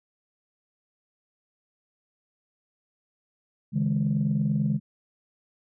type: chord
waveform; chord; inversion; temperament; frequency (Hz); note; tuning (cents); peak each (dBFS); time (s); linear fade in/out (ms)
sine; C# suspended second; none; equal with one note detuned; 138.59 / 158.83 / 207.7; C#3 / D#3 / G#3; 0 / +36 / 0; -26 / -26 / -25; 3.72-4.8; 50
effects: tanh soft clip ceiling -15 dBFS